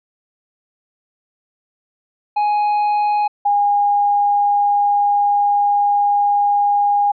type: tone pair in turn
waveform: triangle / sine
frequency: 833 / 816.3 Hz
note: G#5 / G#5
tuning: +5 / -30 cents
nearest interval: unison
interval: 35 cents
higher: first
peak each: -12 dBFS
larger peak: neither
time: 2.36-3.28 / 3.45-7.12 s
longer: second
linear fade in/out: 10 ms
effects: resampled to 11025 Hz